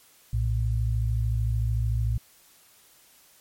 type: tone pair together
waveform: sine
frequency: 60.14 / 113.6 Hz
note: B1 / A#2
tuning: -45 / -44 cents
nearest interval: major seventh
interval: 1101 cents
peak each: -25 dBFS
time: 0.33-2.18 s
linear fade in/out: 5 ms
effects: white hiss -57 dBFS RMS until 3.4 s + MP3 64 kbps